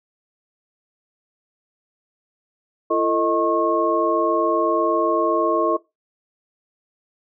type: tone cluster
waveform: sine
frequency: 338.8 / 446.7 / 625 / 1087 Hz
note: E4 / A4 / D#5 / C#6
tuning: +48 / +26 / +8 / -34 cents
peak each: -22 dBFS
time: 2.9-5.77 s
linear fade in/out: 10 ms
effects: noise-tail reverb RT60 0.2 s tail -19 dB re dry